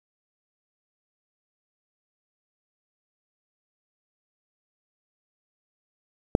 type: click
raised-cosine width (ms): 2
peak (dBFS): -4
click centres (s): 6.351
effects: 7-bit